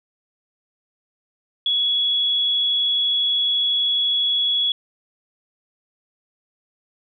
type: tone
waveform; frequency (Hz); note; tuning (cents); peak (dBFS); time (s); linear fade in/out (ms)
sine; 3367; G#7; +23; -17; 1.66-4.72; 2
effects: none